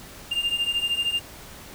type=beating tone pair; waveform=triangle; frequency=2794 / 2807 Hz; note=F7 / F7; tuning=0 / +8 cents; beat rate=13 Hz; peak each=-26 / -23 dBFS; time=0.31-1.2 s; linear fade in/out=10 ms; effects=pink hiss -43 dBFS RMS until 1.74 s